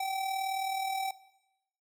square tone with amplitude modulation, 771 Hz, G5, 29 cents flat, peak -29 dBFS, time 0-1.11 s, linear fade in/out 5 ms, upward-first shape sine, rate 39 Hz, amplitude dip 50%, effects noise-tail reverb RT60 0.9 s tail -17 dB re dry + MP3 96 kbps

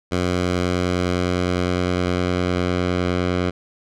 10% pulse tone with low-pass filter sweep, 89.8 Hz, F2, 49 cents sharp, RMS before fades -21 dBFS, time 0.11-3.51 s, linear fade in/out 20 ms, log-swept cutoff 6800 to 3900 Hz, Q 0.72, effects none

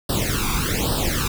pink noise with flanger, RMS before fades -22 dBFS, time 0.09-1.28 s, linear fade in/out 5 ms, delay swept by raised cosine 0.22 to 0.86 ms, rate 1.2 Hz, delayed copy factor +1, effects none

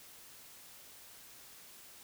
silence, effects white hiss -55 dBFS RMS until 2.03 s

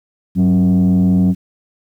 sine tone with frequency modulation, 185 Hz, F#3, in tune, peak -7 dBFS, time 0.35-1.35 s, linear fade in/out 50 ms, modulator 86.3 Hz, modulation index 0.66, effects tanh soft clip ceiling -8 dBFS + 8-bit

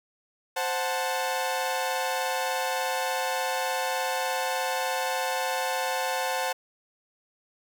sawtooth chord, F# diminished, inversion second, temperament equal with one note detuned, 523.3 / 736.6 / 880 Hz, C5 / F#5 / A5, 0 / -8 / 0 cents, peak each -27 dBFS, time 0.56-6.53 s, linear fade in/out 10 ms, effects none

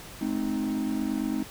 triangle chord, Ab major, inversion none, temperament equal with one note detuned, 213.1 / 261.6 / 311.1 Hz, Ab3 / C4 / Eb4, +45 / 0 / 0 cents, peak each -29 / -28 / -29 dBFS, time 0.21-1.43 s, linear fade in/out 5 ms, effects pink hiss -44 dBFS RMS until 1.5 s

